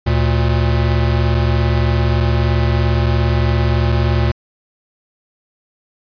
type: tone pair together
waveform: square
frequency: 73.42 / 116.54 Hz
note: D2 / A#2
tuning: 0 / 0 cents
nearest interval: minor sixth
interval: 800 cents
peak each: -16 dBFS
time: 0.06-4.32 s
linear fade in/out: 10 ms
effects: resampled to 11025 Hz